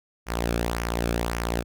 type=tone with flanger; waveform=sawtooth; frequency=58.27 Hz; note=A#1; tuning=in tune; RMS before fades=-27 dBFS; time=0.26-1.64 s; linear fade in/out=50 ms; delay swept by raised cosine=0.24 to 1.04 ms; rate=1.8 Hz; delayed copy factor=-0.6; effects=none